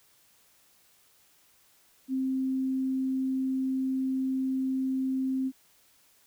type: tone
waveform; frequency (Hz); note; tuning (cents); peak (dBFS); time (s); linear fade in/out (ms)
sine; 263; C4; +9; -26; 2.08-5.52; 50
effects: white hiss -63 dBFS RMS until 6.26 s